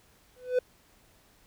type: tone with exponential growth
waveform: triangle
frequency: 501 Hz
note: B4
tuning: 25 cents sharp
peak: -17 dBFS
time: 0.36-0.59 s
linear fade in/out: 5 ms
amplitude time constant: 50 ms
effects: pink hiss -62 dBFS RMS until 1.46 s